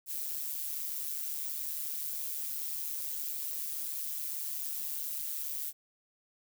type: noise with amplitude modulation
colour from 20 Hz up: violet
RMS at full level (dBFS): -34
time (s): 0.06-5.73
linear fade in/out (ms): 50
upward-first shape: sine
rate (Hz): 147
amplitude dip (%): 65
effects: none